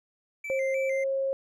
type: tone with vibrato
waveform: triangle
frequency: 2201 Hz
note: C#7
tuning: 13 cents flat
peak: -32 dBFS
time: 0.44-1.04 s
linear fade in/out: 5 ms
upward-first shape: square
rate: 3.3 Hz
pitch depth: 91 cents each way
type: tone with pitch glide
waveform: sine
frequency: 534 to 539.9 Hz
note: C5 to C#5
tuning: +35 to -46 cents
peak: -25 dBFS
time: 0.5-1.33 s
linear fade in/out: 0 ms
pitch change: +19 cents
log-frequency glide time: 0.9-0.98 s
effects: none